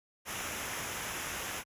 pink noise with comb filter, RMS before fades -38 dBFS, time 0.25-1.64 s, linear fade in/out 50 ms, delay 0.23 ms, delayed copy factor -0.6, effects high-pass 60 Hz 12 dB/octave + resampled to 32000 Hz

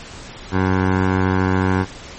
15% pulse tone with low-pass filter, 93.8 Hz, F#2, 24 cents sharp, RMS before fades -17 dBFS, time 0.51-1.86 s, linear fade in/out 50 ms, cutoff 1500 Hz, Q 1.8, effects pink hiss -36 dBFS RMS until 2.18 s + MP3 32 kbps

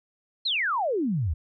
sine exponential sweep, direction down, 4362 to 69.3 Hz, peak -23 dBFS, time 0.45-1.34 s, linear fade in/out 10 ms, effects none

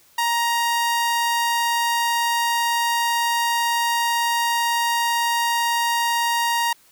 sawtooth tone, 938 Hz, A#5, 11 cents sharp, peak -15 dBFS, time 0.18-6.73 s, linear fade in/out 5 ms, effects white hiss -55 dBFS RMS until 6.91 s

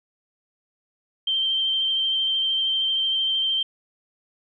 sine tone with vibrato, 3136 Hz, G7, in tune, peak -20 dBFS, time 1.27-3.63 s, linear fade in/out 5 ms, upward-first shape sine, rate 13 Hz, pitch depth 15 cents each way, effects none

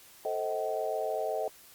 sine chord, A diminished seventh, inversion none, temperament just, 440 / 528 / 633.6 / 760.3 Hz, A4 / C5 / Eb5 / Gb5, 0 / +16 / +31 / +47 cents, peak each -35 / -37 / -33 / -36 dBFS, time 0.25-1.48 s, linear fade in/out 2 ms, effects white hiss -55 dBFS RMS until 1.74 s + Opus 48 kbps

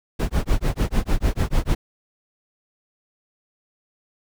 brown noise with tremolo, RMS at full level -17 dBFS, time 0.19-1.75 s, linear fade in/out 10 ms, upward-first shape sine, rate 6.7 Hz, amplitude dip 100%, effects none

